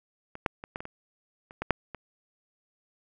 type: clicks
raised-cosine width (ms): 0.5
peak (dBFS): -25 / -10 / -24 / -18 / -22 / -24 / -30 / -16 / -6 / -23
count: 10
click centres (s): 0.354 / 0.462 / 0.639 / 0.759 / 0.805 / 0.854 / 1.509 / 1.62 / 1.707 / 1.947
effects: none